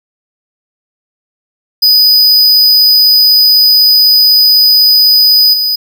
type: tone with level steps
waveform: square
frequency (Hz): 4978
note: D#8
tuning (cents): 0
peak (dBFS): -4 / -10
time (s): 1.82-5.76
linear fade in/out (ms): 10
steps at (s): 5.53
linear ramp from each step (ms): 10
effects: none